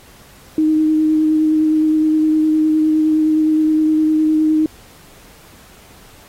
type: tone with vibrato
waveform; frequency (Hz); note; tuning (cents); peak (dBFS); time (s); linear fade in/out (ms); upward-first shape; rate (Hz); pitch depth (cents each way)
sine; 311.1; D#4; 0; -11; 0.58-4.66; 2; sine; 9.7; 13
effects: pink hiss -45 dBFS RMS until 6.28 s + AAC 48 kbps